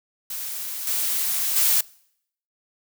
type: noise with level steps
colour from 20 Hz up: blue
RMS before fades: -31 / -24 / -19 dBFS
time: 0.3-1.81 s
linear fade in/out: 5 ms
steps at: 0.87 / 1.56 s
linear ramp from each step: 2 ms
effects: noise-tail reverb RT60 0.7 s tail -24 dB re dry